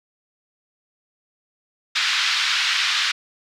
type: band-pass noise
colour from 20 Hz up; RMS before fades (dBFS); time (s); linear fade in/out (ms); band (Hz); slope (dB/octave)
white; -21; 1.95-3.12; 10; 1300 to 4500; 24
effects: none